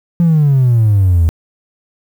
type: exponential sweep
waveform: triangle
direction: down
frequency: 174.61 to 79.4 Hz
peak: -4 dBFS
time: 0.2-1.29 s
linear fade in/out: 0 ms
effects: tanh soft clip ceiling -3 dBFS + 7-bit